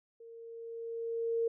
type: tone with level ramp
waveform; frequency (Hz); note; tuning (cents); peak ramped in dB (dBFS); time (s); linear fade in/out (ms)
sine; 460; A#4; -23; -49 to -27; 0.2-1.48; 5
effects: none